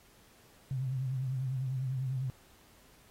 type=tone with vibrato; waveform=sine; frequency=130.81 Hz; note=C3; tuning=in tune; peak=-31 dBFS; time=0.71-2.3 s; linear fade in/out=0 ms; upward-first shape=triangle; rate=10 Hz; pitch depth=81 cents each way; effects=pink hiss -62 dBFS RMS until 3.1 s + AAC 48 kbps